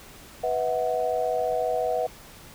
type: chord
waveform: sine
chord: B suspended fourth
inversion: none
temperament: equal with one note detuned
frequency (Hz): 493.9 / 645.7 / 740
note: B4 / E5 / F#5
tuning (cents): 0 / -36 / 0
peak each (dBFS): -27 / -27 / -28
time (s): 0.43-2.07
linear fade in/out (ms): 10
effects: pink hiss -47 dBFS RMS until 2.54 s